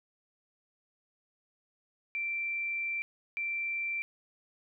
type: tone pair in turn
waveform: sine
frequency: 2349 / 2349 Hz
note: D7 / D7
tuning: 0 / 0 cents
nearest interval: unison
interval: 0 cents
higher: neither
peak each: -31 / -31 dBFS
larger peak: neither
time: 2.15-3.02 / 3.37-4.02 s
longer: first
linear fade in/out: 0 ms
effects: none